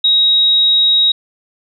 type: tone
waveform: sine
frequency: 3800 Hz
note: A#7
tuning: 33 cents sharp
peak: -8 dBFS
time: 0.04-1.12 s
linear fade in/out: 5 ms
effects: none